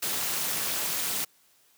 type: noise with amplitude modulation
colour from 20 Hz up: white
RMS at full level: -26 dBFS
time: 0.02-1.25 s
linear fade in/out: 10 ms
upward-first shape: sine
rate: 229 Hz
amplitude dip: 80%
effects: white hiss -63 dBFS RMS until 1.77 s + high-pass 100 Hz 12 dB/octave